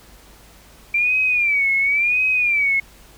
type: tone with vibrato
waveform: sine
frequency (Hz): 2349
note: D7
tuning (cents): 0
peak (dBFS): -15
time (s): 0.94-2.8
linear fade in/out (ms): 5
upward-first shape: sine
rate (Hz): 0.94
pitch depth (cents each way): 130
effects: added 50 Hz sine -50 dBFS peak until 3.17 s + pink hiss -48 dBFS RMS until 3.17 s